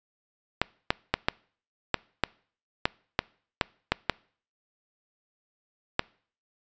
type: clicks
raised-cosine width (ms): 0.3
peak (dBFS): -5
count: 12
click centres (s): 0.616 / 0.905 / 1.14 / 1.285 / 1.943 / 2.237 / 2.855 / 3.191 / 3.612 / 3.92 / 4.097 / 5.994
effects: noise-tail reverb RT60 0.5 s tail -25 dB re dry + resampled to 16000 Hz